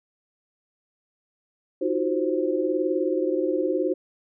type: tone cluster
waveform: sine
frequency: 313.2 / 354.9 / 373.9 / 525 Hz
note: D#4 / F4 / F#4 / C5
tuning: +11 / +28 / +18 / +6 cents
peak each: -27 dBFS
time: 1.81-3.94 s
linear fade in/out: 10 ms
effects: none